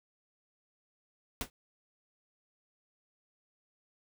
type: noise with exponential decay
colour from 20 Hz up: pink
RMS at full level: -31 dBFS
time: 1.41-1.5 s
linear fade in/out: 1 ms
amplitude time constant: 19 ms
effects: none